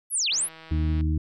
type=linear two-way sweep; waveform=sine; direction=down then up; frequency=11840 to 2349 to 11840 Hz; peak=-22 dBFS; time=0.1-0.49 s; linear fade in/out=50 ms; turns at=0.29 s
type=click train; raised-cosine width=0.3 ms; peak=-29 dBFS; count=112; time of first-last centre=0.32-1.009 s; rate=161 Hz
type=harmonic tone; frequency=77.78 Hz; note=D#2; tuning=in tune; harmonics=1 / 2 / 3 / 4; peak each=-22 / -30 / -38 / -31 dBFS; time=0.71-1.18 s; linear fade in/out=5 ms
effects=none